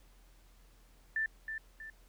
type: tone with echo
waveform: sine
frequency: 1772 Hz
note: A6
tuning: 12 cents sharp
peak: -30 dBFS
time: 1.16-1.26 s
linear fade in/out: 2 ms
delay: 320 ms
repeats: 2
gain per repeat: -7 dB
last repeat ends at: 1.9 s
effects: added 42 Hz sine -59 dBFS peak until 2.08 s + pink hiss -67 dBFS RMS until 2.08 s